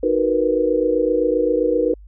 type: chord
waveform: sine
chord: B major seventh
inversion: first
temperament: equal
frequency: 311.1 / 370 / 466.2 / 493.9 Hz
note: D#4 / F#4 / A#4 / B4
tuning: 0 / 0 / 0 / 0 cents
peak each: -22 / -24 / -20 / -19 dBFS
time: 0.03-1.94 s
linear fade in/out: 5 ms
effects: added 50 Hz sine -39 dBFS peak until 2.07 s